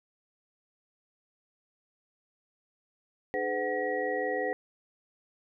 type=tone cluster; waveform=sine; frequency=303.4 / 421.7 / 507 / 743 / 1909 Hz; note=D#4 / G#4 / B4 / F#5 / A#6; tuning=-44 / +26 / +45 / +7 / +41 cents; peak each=-39 / -34 / -32 / -35 / -35 dBFS; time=3.34-4.53 s; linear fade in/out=0 ms; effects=none